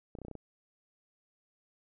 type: clicks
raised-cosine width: 2 ms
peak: -30 dBFS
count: 7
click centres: 0.152 / 0.187 / 0.217 / 0.25 / 0.283 / 0.313 / 0.353 s
effects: none